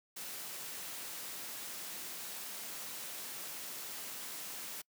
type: noise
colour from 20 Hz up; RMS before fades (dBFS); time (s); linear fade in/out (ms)
white; -44; 0.16-4.82; 10
effects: noise-tail reverb RT60 0.1 s tail -26 dB re dry + high-pass 150 Hz 12 dB/octave